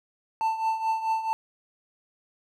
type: tone with tremolo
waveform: triangle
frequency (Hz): 889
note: A5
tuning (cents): +18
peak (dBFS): -19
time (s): 0.41-1.33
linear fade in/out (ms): 0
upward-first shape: triangle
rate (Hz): 4.6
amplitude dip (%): 75
effects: none